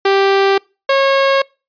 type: tone pair in turn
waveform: sawtooth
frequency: 392 / 545.8 Hz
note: G4 / C#5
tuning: 0 / -27 cents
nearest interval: tritone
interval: 573 cents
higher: second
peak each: -6 dBFS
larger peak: neither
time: 0.05-0.58 / 0.89-1.42 s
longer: neither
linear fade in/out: 5 ms
effects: noise-tail reverb RT60 0.3 s tail -26 dB re dry + resampled to 11025 Hz